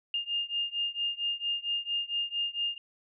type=beating tone pair; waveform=sine; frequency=2818 / 2822.4 Hz; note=F7 / F7; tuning=+15 / +18 cents; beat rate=4.4 Hz; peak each=-32 / -33 dBFS; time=0.14-2.78 s; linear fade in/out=2 ms; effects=none